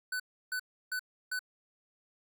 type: tone bursts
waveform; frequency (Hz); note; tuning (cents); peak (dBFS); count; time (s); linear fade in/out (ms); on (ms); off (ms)
square; 1500; F#6; +23; -33; 4; 0.12-1.392; 5; 78; 320
effects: none